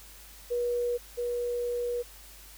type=tone pair in turn; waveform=sine; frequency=482.7 / 482.7 Hz; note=B4 / B4; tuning=-40 / -40 cents; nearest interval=unison; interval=0 cents; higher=neither; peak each=-26 / -28 dBFS; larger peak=first; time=0.5-0.98 / 1.17-2.03 s; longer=second; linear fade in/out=20 ms; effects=added 50 Hz sine -52 dBFS peak until 2.57 s + white hiss -51 dBFS RMS until 2.57 s